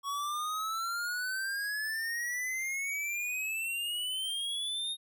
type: exponential sweep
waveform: square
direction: up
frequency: 1110 to 3726 Hz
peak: -33 dBFS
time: 0.03-4.97 s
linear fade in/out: 50 ms
effects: none